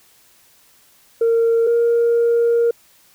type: tone pair in turn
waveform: sine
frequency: 460 / 468.3 Hz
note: A#4 / A#4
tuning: -23 / +8 cents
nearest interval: unison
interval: 31 cents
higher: second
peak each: -11 dBFS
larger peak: neither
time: 1.21-1.67 / 1.67-2.71 s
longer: second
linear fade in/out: 5 ms
effects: tanh soft clip ceiling -10 dBFS + white hiss -53 dBFS RMS until 3.14 s